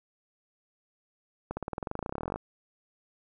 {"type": "accelerating click train", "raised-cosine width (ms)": 1, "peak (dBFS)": -19, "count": 25, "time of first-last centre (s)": [1.51, 2.36], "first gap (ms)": 60, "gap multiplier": 0.95, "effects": []}